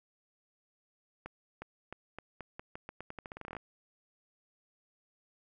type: accelerating click train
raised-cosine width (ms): 0.5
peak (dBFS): -27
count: 21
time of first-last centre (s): 1.26-3.567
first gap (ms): 360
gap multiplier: 0.85
effects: none